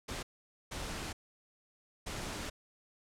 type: noise bursts at uneven times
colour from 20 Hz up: pink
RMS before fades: -40 dBFS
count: 3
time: 0.08-0.23 / 0.71-1.13 / 2.06-2.5 s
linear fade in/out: 10 ms
effects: low-pass 9000 Hz 12 dB/octave